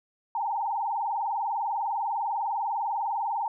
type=tone with vibrato; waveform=sine; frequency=859 Hz; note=A5; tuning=42 cents flat; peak=-26 dBFS; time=0.35-3.48 s; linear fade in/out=2 ms; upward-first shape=sine; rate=20 Hz; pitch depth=160 cents each way; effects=none